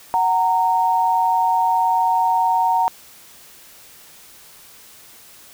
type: tone pair together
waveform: sine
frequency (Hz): 745 / 924.6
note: F#5 / A#5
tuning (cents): +12 / -14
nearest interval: major third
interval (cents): 374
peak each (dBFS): -19 / -16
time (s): 0.14-2.88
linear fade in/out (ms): 0
effects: white hiss -45 dBFS RMS until 5.53 s